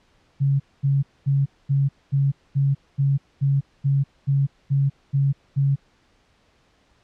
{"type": "tone bursts", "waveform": "sine", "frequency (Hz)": 138.59, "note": "C#3", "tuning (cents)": 0, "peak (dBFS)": -16, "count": 13, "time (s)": [0.4, 5.76], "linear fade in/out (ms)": 20, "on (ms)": 200, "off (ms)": 230, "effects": ["pink hiss -61 dBFS RMS until 7.03 s", "low-pass 5000 Hz 12 dB/octave"]}